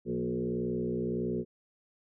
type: tone with frequency modulation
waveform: sine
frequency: 297 Hz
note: D4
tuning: 20 cents sharp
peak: -29 dBFS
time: 0.05-1.45 s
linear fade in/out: 50 ms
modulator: 61.6 Hz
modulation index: 2.5
effects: none